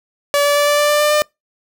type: tone with pitch steps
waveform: sawtooth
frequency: 574 / 577.7 / 581.3 / 585 / 588.8 / 592.5 / 596.3 / 600.1 Hz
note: D5 / D5 / D5 / D5 / D5 / D5 / D5 / D5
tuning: -40 / -29 / -18 / -7 / +4 / +15 / +26 / +37 cents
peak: -8 dBFS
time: 0.34-1.22 s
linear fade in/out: 0 ms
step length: 110 ms
effects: noise-tail reverb RT60 0.2 s tail -26 dB re dry